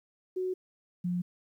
sine tone pair in turn, 370 / 177.57 Hz, F#4 / F3, 0 / +29 cents, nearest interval octave + minor second, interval 1271 cents, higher first, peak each -29 / -28 dBFS, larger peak second, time 0.36-0.54 / 1.04-1.22 s, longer neither, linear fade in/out 10 ms, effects 11-bit

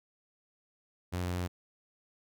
sawtooth tone, 89.4 Hz, F2, 41 cents sharp, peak -28 dBFS, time 1.12-1.48 s, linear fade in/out 20 ms, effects none

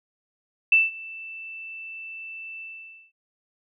sine tone with ADSR envelope, 2656 Hz, E7, 12 cents sharp, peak -12 dBFS, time 0.72-3.12 s, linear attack 4 ms, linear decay 180 ms, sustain -23 dB, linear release 510 ms, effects none

